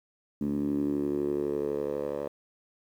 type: tone with band-pass filter sweep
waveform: 10% pulse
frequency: 72 Hz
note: D2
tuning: 34 cents flat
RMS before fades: -30 dBFS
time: 0.41-2.28 s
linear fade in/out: 5 ms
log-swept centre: 240 to 580 Hz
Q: 4.5
effects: 10-bit